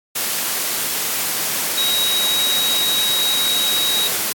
sine tone in noise, 3816 Hz, A#7, 40 cents sharp, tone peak -17 dBFS, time 1.77-4.08 s, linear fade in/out 10 ms, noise white, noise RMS -21 dBFS, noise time 0.15-4.33 s, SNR +1 dB, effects high-pass 150 Hz 12 dB/octave + AAC 64 kbps

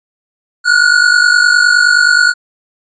square tone pair together, 1430.4 / 1480 Hz, F6 / F#6, +41 / 0 cents, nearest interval minor second, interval 59 cents, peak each -10 dBFS, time 0.64-2.34 s, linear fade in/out 50 ms, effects resampled to 16000 Hz

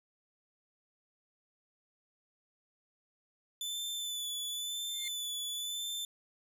sawtooth tone with vibrato, 3497 Hz, A7, 11 cents flat, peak -33 dBFS, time 3.61-6.05 s, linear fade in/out 2 ms, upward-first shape sine, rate 0.97 Hz, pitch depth 29 cents each way
40% pulse tone with exponential growth, 2118 Hz, C7, 21 cents sharp, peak -37 dBFS, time 4.88-5.08 s, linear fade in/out 2 ms, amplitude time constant 43 ms
effects none

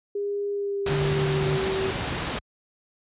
sine tone with pitch glide, 405.6 to 383.9 Hz, G#4 to G4, -41 to -36 cents, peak -25 dBFS, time 0.15-1.91 s, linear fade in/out 5 ms, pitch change -95 cents, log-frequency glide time 0.51-1.5 s
pink noise, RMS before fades -28 dBFS, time 0.86-2.39 s, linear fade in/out 5 ms
sine tone, 146.7 Hz, D3, 2 cents flat, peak -24 dBFS, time 0.89-1.58 s, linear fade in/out 20 ms
effects high-pass 60 Hz 12 dB/octave + resampled to 8000 Hz

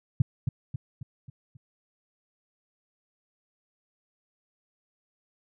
sine tone with echo, 129.1 Hz, C3, 23 cents flat, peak -15 dBFS, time 0.2-0.22 s, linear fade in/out 5 ms, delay 270 ms, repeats 5, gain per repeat -6 dB, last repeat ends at 1.57 s, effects none

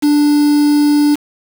triangle tone with quantisation, 293.7 Hz, D4, in tune, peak -6 dBFS, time 0.02-1.16 s, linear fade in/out 20 ms, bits 4, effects none

